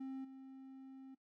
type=tone with level steps; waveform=triangle; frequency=265.7 Hz; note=C4; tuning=27 cents sharp; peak=-40 / -49 dBFS; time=0-1.15 s; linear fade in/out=10 ms; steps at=0.24 s; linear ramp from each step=10 ms; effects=noise-tail reverb RT60 0.1 s tail -19 dB re dry